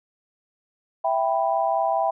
sine chord, E minor, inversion none, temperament equal, 659.3 / 784 / 987.8 Hz, E5 / G5 / B5, 0 / 0 / 0 cents, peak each -23 / -23 / -27 dBFS, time 1.04-2.11 s, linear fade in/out 10 ms, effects none

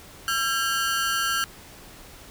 sawtooth ring-modulated tone, 1480 Hz, F#6, in tune, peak -16 dBFS, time 0.28-1.44 s, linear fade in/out 0 ms, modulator 124 Hz, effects pink hiss -46 dBFS RMS until 2.3 s

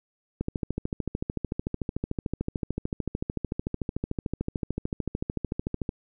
click train, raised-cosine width 3 ms, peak -15 dBFS, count 75, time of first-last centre 0.41-5.891 s, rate 13.5 Hz, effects none

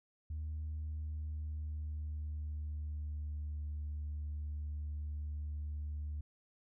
sine tone with pitch glide, 77.2 to 74.61 Hz, D#2 to D2, -13 to +28 cents, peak -36 dBFS, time 0.3-6.21 s, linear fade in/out 5 ms, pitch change -59 cents, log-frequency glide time 0.61-3.66 s, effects tanh soft clip ceiling -35 dBFS

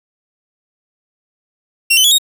sawtooth tone with pitch steps, 2741 / 3041 / 3375 / 3744 Hz, F7 / F#7 / G#7 / A#7, -33 / +47 / +27 / +7 cents, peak -5 dBFS, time 1.9-2.184 s, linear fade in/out 10 ms, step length 71 ms, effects none

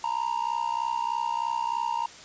triangle tone with amplitude modulation, 932.3 Hz, A#5, in tune, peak -20 dBFS, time 0.04-2.06 s, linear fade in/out 2 ms, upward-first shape sine, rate 63.2 Hz, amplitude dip 90%, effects white hiss -46 dBFS RMS until 2.24 s + resampled to 16000 Hz

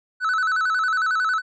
triangle tone with vibrato, 1396.9 Hz, F6, in tune, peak -17 dBFS, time 0.2-1.42 s, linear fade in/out 50 ms, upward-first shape square, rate 11 Hz, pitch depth 120 cents each way, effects resampled to 16000 Hz

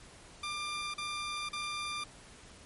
15% pulse tone bursts, 1192 Hz, D6, 25 cents sharp, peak -29 dBFS, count 3, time 0.43-2.04 s, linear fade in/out 5 ms, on 510 ms, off 40 ms, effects pink hiss -54 dBFS RMS until 2.65 s + MP3 48 kbps

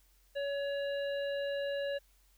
harmonic tone, 563 Hz, C#5, 27 cents sharp, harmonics 1 / 3 / 5 / 7, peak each -33 / -43 / -47 / -50 dBFS, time 0.35-1.99 s, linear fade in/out 20 ms, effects added 46 Hz sine -65 dBFS peak until 2.37 s + white hiss -70 dBFS RMS until 2.37 s

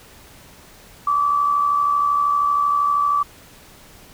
sine tone with amplitude modulation, 1155 Hz, D6, 29 cents flat, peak -13 dBFS, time 1.07-3.23 s, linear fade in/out 5 ms, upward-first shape sine, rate 72.8 Hz, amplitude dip 50%, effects pink hiss -46 dBFS RMS until 4.13 s

